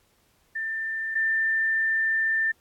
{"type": "tone pair in turn", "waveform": "sine", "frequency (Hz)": [1787, 1787], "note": ["A6", "A6"], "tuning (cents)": [26, 26], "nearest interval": "unison", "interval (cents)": 0, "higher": "neither", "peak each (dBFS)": [-27, -21], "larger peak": "second", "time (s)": [[0.55, 1.15], [1.15, 2.52]], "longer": "second", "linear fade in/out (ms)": 10, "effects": ["pink hiss -65 dBFS RMS until 2.6 s", "AAC 64 kbps"]}